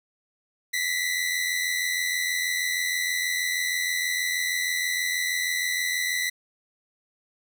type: tone pair together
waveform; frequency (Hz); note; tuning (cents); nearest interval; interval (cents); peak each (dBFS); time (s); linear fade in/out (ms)
sawtooth; 1944.7 / 2031; B6 / B6; -27 / +48; minor second; 75; -24; 0.73-6.3; 10
effects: none